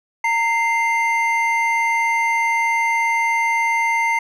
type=tone pair together; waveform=triangle; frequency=920.8 / 2093 Hz; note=A#5 / C7; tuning=-22 / 0 cents; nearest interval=octave + major second; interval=1422 cents; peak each=-17 dBFS; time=0.24-4.19 s; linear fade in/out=5 ms; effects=none